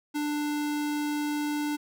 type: tone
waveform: square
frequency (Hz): 295.8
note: D4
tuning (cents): +13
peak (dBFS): -28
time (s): 0.14-1.77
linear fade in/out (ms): 20
effects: none